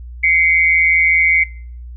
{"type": "tone pair together", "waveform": "sine", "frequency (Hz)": [2078, 2243], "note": ["C7", "C#7"], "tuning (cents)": [-12, 20], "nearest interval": "minor second", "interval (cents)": 132, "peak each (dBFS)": -13, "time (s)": [0.23, 1.44], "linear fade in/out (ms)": 10, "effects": ["noise-tail reverb RT60 0.5 s tail -22 dB re dry", "added 60 Hz sine -29 dBFS peak until 1.96 s"]}